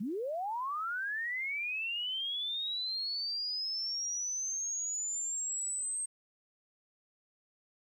sine linear sweep, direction up, 179.8 to 8400 Hz, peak -33 dBFS, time 0-6.06 s, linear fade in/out 10 ms, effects 11-bit

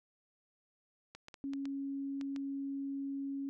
clicks, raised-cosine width 0.2 ms, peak -31 dBFS, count 7, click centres 1.15 / 1.284 / 1.342 / 1.535 / 1.655 / 2.212 / 2.362 s
sine tone, 276 Hz, C#4, 7 cents flat, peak -36 dBFS, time 1.44-3.49 s, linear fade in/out 0 ms
effects none

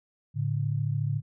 sine tone pair together, 110 / 143.95 Hz, A2 / D3, 0 / -34 cents, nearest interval perfect fourth, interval 466 cents, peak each -28 dBFS, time 0.34-1.22 s, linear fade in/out 50 ms, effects none

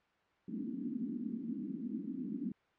white band-pass noise, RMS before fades -40 dBFS, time 0.48-2.52 s, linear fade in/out 5 ms, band 200 to 280 Hz, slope 48 dB/octave, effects white hiss -71 dBFS RMS until 2.78 s + low-pass 2000 Hz 12 dB/octave

